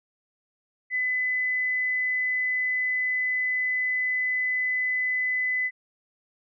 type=tone; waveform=sine; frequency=2009 Hz; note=B6; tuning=29 cents sharp; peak=-23 dBFS; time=0.9-5.71 s; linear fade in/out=50 ms; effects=none